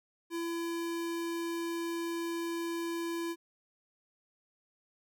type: tone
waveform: square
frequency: 336.8 Hz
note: E4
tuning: 37 cents sharp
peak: -34 dBFS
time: 0.3-3.36 s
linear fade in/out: 50 ms
effects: none